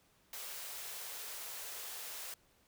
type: high-pass noise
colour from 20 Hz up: white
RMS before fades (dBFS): -45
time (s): 0.33-2.34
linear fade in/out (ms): 2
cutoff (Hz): 390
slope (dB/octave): 48
effects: pink hiss -70 dBFS RMS until 2.67 s

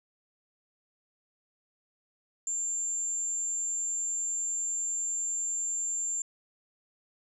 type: tone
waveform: sine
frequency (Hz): 7290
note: A#8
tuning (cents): -40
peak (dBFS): -29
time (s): 2.47-6.22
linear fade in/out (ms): 2
effects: none

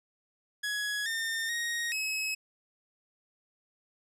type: tone with pitch steps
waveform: sawtooth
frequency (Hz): 1677 / 1814 / 1874 / 2567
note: G#6 / A#6 / A#6 / E7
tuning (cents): +16 / -48 / +9 / -47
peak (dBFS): -27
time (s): 0.63-2.35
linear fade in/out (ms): 10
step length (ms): 430
effects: low-pass 12000 Hz 12 dB/octave

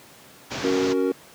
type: low-pass noise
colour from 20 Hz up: pink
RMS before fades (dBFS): -29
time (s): 0.5-0.94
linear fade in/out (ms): 20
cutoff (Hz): 6600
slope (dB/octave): 48
type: chord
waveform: triangle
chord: F# major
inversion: second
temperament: equal with one note detuned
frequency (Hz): 277.2 / 372.8 / 466.2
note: C#4 / F#4 / A#4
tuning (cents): 0 / +13 / 0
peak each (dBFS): -22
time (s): 0.64-1.12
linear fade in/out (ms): 2
effects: pink hiss -48 dBFS RMS until 1.34 s + high-pass 150 Hz 12 dB/octave

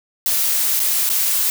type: noise with dropouts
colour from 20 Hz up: blue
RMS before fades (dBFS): -18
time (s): 0.26-1.5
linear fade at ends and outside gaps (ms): 1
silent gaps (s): 0.795-0.8 / 1.092-1.099
effects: none

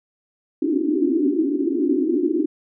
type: band-pass noise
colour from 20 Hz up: white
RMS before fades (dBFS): -20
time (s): 0.62-2.46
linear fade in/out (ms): 5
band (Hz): 260 to 370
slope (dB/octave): 96
effects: none

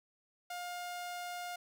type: tone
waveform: sawtooth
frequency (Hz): 709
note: F5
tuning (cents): +26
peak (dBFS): -36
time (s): 0.5-1.56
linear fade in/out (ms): 5
effects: none

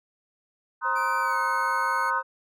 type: chord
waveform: sine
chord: C half-diminished seventh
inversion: third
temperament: just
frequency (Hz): 941.9 / 1046.5 / 1255.8 / 1507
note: Bb5 / C6 / Eb6 / Gb6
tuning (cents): +18 / 0 / +16 / +31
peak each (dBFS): -28 / -29 / -28 / -28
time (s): 0.81-2.23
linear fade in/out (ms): 50
type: tone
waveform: triangle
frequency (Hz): 530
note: C5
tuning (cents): +22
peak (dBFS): -36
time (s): 0.84-2.23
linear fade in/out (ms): 20
type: tone with pitch glide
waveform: sawtooth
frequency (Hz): 2342 to 2185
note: D7 to C#7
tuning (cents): -5 to -26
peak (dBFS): -36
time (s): 0.95-2.11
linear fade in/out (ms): 20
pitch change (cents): -121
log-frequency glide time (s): 1.21-1.38
effects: none

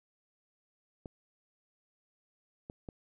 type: clicks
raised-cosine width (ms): 2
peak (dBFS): -29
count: 3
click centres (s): 1.058 / 2.699 / 2.888
effects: none

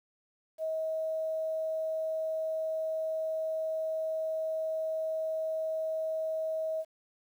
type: tone with quantisation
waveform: sine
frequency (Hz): 637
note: D#5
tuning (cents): +41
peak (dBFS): -30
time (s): 0.58-6.85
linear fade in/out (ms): 50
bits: 10
effects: none

